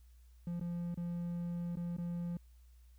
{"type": "tone with dropouts", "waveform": "triangle", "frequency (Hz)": 172.9, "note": "F3", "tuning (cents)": -17, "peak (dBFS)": -34, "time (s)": [0.47, 2.37], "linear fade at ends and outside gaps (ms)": 2, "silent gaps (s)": [[0.597, 0.611], [0.944, 0.974], [1.756, 1.77], [1.967, 1.983]], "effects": ["added 60 Hz sine -57 dBFS peak until 2.98 s", "white hiss -75 dBFS RMS until 2.98 s"]}